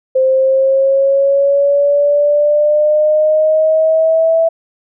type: exponential sweep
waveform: sine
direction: up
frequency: 521 to 659.3 Hz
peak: -8 dBFS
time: 0.15-4.49 s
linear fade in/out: 10 ms
effects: none